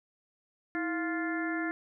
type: harmonic tone with a mistuned harmonic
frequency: 349.2 Hz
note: F4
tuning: in tune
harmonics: 1 / 2 / 3 / 4 / 5 / 6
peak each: -32 / -40 / -46 / -39 / -37 / -43 dBFS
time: 0.75-1.71 s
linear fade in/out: 0 ms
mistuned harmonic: 1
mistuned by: -130 cents
effects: none